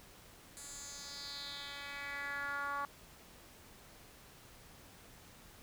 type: tone with band-pass filter sweep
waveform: 10% pulse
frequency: 283.2 Hz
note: C#4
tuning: 37 cents sharp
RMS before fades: -43 dBFS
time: 0.57-2.85 s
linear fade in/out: 0 ms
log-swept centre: 8700 to 1100 Hz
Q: 3.3
effects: pink hiss -58 dBFS RMS until 5.62 s